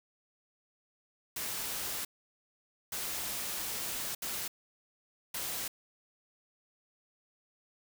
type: noise bursts at uneven times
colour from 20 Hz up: white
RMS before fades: -37 dBFS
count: 4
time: 1.36-2.05 / 2.92-4.15 / 4.22-4.48 / 5.34-5.68 s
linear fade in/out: 5 ms
effects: none